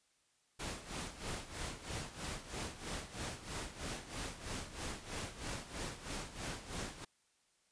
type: noise with tremolo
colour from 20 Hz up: pink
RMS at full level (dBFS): -41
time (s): 0.59-7.05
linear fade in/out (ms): 10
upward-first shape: sine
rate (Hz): 3.1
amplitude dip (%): 75
effects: white hiss -75 dBFS RMS until 7.71 s + resampled to 22050 Hz